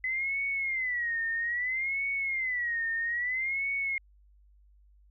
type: tone with vibrato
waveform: sine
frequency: 2014 Hz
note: B6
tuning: 33 cents sharp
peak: -28 dBFS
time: 0.04-3.98 s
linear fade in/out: 2 ms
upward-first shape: sine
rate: 0.61 Hz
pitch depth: 170 cents each way
effects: added 50 Hz sine -57 dBFS peak until 5.1 s